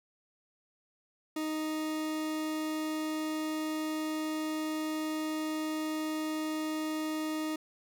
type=tone; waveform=40% pulse; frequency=311.1 Hz; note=D#4; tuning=in tune; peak=-31 dBFS; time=1.36-7.56 s; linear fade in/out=5 ms; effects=none